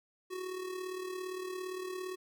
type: tone with amplitude modulation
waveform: square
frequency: 370 Hz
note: F#4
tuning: in tune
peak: -36 dBFS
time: 0.3-2.16 s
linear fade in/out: 20 ms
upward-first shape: sine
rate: 37.5 Hz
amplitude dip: 55%
effects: none